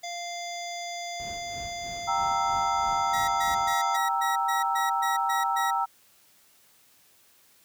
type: harmonic tone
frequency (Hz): 695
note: F5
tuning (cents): -9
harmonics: 1 / 3 / 5 / 7 / 9 / 10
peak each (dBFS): -35 / -40 / -42 / -43 / -45 / -45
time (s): 0.03-3.97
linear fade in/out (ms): 10
type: noise with tremolo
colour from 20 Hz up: brown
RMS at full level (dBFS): -39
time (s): 1.2-3.73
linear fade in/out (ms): 0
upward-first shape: sine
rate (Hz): 3.1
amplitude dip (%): 60
type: chord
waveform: sine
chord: E diminished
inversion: first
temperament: equal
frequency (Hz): 784 / 932.3 / 1318.5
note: G5 / Bb5 / E6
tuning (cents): 0 / 0 / 0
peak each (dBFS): -28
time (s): 2.07-5.86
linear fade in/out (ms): 20
type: tone bursts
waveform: sawtooth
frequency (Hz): 1910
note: A#6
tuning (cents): +42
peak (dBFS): -27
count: 10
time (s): 3.13-5.71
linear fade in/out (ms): 10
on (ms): 150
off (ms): 120
effects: white hiss -60 dBFS RMS until 7.64 s + high-pass 60 Hz 12 dB/octave